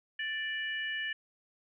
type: harmonic tone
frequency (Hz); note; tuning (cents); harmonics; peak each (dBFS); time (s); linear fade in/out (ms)
587.3; D5; 0; 3 / 4 / 5; -34 / -44 / -39; 0.19-1.13; 5
effects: none